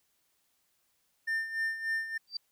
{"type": "tone with tremolo", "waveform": "triangle", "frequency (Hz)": 1800, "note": "A6", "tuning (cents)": 39, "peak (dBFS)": -26, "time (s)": [1.27, 2.18], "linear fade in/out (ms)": 10, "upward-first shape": "sine", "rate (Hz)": 3.4, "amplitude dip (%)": 70}
{"type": "tone with exponential growth", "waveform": "sine", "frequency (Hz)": 4672, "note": "D8", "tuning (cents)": -10, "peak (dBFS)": -29, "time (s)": [2.27, 2.37], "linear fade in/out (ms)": 5, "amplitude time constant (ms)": 20}
{"effects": ["white hiss -74 dBFS RMS until 2.51 s"]}